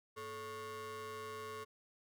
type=ring-modulated tone; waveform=40% pulse; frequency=334.1 Hz; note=E4; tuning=23 cents sharp; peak=-40 dBFS; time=0.16-1.65 s; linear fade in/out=20 ms; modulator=769 Hz; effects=none